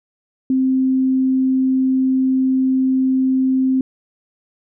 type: tone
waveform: sine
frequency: 261.6 Hz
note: C4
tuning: in tune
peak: -13 dBFS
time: 0.5-3.81 s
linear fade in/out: 2 ms
effects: none